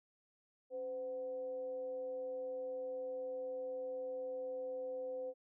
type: tone with frequency modulation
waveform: sine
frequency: 512 Hz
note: C5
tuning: 38 cents flat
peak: -39 dBFS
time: 0.7-5.34 s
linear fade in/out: 50 ms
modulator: 236 Hz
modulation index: 0.25
effects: none